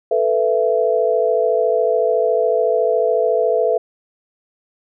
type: chord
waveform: sine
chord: A suspended second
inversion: none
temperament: equal with one note detuned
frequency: 440 / 493.9 / 666.5 Hz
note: A4 / B4 / E5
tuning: 0 / 0 / +19 cents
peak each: -18 dBFS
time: 0.11-3.78 s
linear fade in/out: 5 ms
effects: none